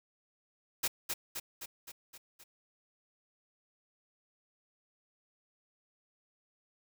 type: noise with echo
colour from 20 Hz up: white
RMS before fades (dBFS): -31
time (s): 0.83-0.88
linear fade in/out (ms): 10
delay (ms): 260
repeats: 6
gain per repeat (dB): -4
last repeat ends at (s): 2.44
effects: none